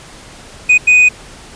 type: tone bursts at uneven times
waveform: triangle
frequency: 2489 Hz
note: D#7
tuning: in tune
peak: -3 dBFS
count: 2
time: 0.69-0.78 / 0.87-1.09 s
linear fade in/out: 10 ms
effects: pink hiss -36 dBFS RMS until 1.55 s + resampled to 22050 Hz